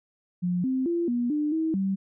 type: tone with pitch steps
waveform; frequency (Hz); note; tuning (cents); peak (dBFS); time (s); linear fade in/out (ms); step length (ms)
sine; 178.1 / 260.6 / 341.9 / 241.2 / 298.8 / 320.3 / 193.4; F3 / C4 / F4 / B3 / D4 / E4 / G3; +34 / -7 / -37 / -41 / +30 / -50 / -23; -23; 0.42-1.96; 20; 220
effects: none